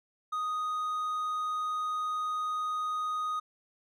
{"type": "tone", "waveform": "triangle", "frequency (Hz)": 1244.5, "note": "D#6", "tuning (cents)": 0, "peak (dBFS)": -28, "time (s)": [0.32, 3.4], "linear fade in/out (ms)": 10, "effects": []}